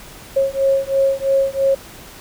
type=beating tone pair; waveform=sine; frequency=542 / 545 Hz; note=C#5 / C#5; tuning=-39 / -29 cents; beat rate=3 Hz; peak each=-17 dBFS; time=0.36-1.75 s; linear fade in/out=10 ms; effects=pink hiss -39 dBFS RMS until 2.2 s